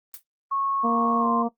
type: noise with exponential decay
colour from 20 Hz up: blue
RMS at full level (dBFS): -32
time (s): 0.14-0.23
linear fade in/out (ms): 1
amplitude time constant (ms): 18
type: tone with pitch glide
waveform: sine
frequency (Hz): 1098 to 1050.2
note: C#6 to C6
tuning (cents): -17 to +6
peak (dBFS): -23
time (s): 0.51-1.43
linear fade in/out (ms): 10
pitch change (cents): -77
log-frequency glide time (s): 1.19-1.27
type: harmonic tone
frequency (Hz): 233.1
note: A#3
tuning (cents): 0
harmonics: 1 / 2 / 3 / 4 / 5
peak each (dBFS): -24 / -29 / -29 / -34 / -36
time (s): 0.83-1.49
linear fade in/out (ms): 20
effects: noise-tail reverb RT60 0.1 s tail -17 dB re dry + Opus 24 kbps